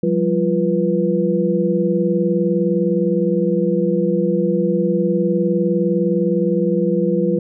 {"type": "tone cluster", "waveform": "sine", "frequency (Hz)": [176.1, 195.8, 345.7, 489.2], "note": ["F3", "G3", "F4", "B4"], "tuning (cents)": [15, -2, -18, -16], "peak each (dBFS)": -20, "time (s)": [0.03, 7.39], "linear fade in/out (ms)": 5, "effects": []}